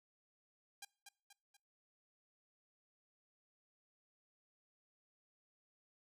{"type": "tone with echo", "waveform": "5% pulse", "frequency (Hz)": 804, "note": "G5", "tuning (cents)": 44, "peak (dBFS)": -36, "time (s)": [0.82, 0.85], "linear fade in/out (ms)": 5, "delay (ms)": 240, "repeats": 3, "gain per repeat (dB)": -6, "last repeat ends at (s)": 1.57, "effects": ["noise-tail reverb RT60 0.5 s tail -26 dB re dry"]}